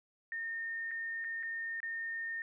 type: tone with dropouts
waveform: sine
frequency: 1827 Hz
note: A#6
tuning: 35 cents flat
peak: -36 dBFS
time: 0.32-2.42 s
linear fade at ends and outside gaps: 1 ms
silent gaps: 0.91-0.914 / 1.242-1.245 / 1.428-1.432 / 1.803-1.83 s
effects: none